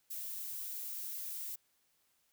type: noise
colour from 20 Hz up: violet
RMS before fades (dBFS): -42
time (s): 0.1-1.56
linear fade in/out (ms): 10
effects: white hiss -75 dBFS RMS until 2.32 s